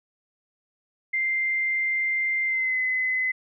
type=tone with pitch glide; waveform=sine; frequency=2092 to 2031 Hz; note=C7 to B6; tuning=-1 to +48 cents; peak=-22 dBFS; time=1.13-3.32 s; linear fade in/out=10 ms; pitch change=-51 cents; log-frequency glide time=2.45-2.79 s; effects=none